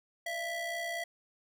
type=ring-modulated tone; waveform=square; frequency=649 Hz; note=E5; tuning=27 cents flat; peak=-32 dBFS; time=0.26-1.04 s; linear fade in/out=5 ms; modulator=1330 Hz; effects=none